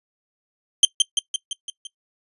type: tone with echo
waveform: sawtooth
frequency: 3133 Hz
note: G7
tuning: 2 cents flat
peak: -5 dBFS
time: 0.83-0.85 s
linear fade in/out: 2 ms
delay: 170 ms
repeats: 6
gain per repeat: -4 dB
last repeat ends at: 1.87 s
effects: noise-tail reverb RT60 0.1 s tail -19 dB re dry + resampled to 24000 Hz